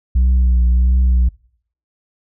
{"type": "tone with vibrato", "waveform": "sine", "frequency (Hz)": 61.74, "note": "B1", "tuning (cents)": 0, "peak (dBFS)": -7, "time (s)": [0.15, 1.29], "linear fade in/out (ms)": 10, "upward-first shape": "triangle", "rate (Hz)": 1.5, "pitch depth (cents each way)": 46, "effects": ["noise-tail reverb RT60 0.6 s tail -25 dB re dry", "tanh soft clip ceiling -9 dBFS"]}